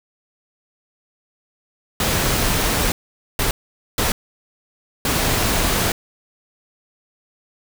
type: noise bursts at uneven times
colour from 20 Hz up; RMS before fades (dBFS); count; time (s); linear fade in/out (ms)
pink; -19; 4; 2-2.92 / 3.39-3.51 / 3.98-4.12 / 5.05-5.92; 2
effects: none